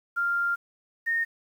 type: tone pair in turn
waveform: sine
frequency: 1395 / 1840.6 Hz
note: F6 / A#6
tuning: -2 / -22 cents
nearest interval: perfect fourth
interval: 480 cents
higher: second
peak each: -23 dBFS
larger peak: neither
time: 0.16-0.56 / 1.06-1.25 s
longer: first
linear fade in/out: 20 ms
effects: 9-bit